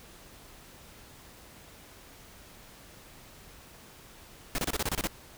pink noise bursts, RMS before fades -30 dBFS, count 9, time 4.55-5.071 s, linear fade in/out 0 ms, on 33 ms, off 28 ms, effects pink hiss -52 dBFS RMS until 5.37 s

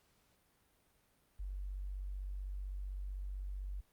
sine tone, 47.86 Hz, G1, 41 cents flat, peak -39 dBFS, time 1.39-3.81 s, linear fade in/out 10 ms, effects pink hiss -73 dBFS RMS until 3.92 s + Opus 48 kbps

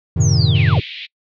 triangle chord, F# diminished seventh, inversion none, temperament equal, 92.5 / 110 / 130.81 / 155.56 Hz, F#2 / A2 / C3 / Eb3, 0 / 0 / 0 / 0 cents, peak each -15 dBFS, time 0.16-0.8 s, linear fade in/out 10 ms
sine linear sweep, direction down, 6900 to 212.4 Hz, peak -22 dBFS, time 0.2-0.81 s, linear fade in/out 20 ms
sine tone with exponential decay, 4699 Hz, D8, in tune, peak -19 dBFS, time 0.41-0.56 s, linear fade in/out 2 ms, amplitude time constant 32 ms
pink band-pass noise, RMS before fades -31 dBFS, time 0.54-1.07 s, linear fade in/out 20 ms, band 2200 to 3900 Hz, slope 48 dB/octave
effects noise-tail reverb RT60 0.1 s tail -26 dB re dry

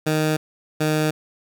15% pulse tone pair in turn, 155.1 / 154.36 Hz, D#3 / D#3, -5 / -13 cents, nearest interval unison, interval 8 cents, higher first, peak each -12 dBFS, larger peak neither, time 0.06-0.37 / 0.8-1.11 s, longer neither, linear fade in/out 10 ms, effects none

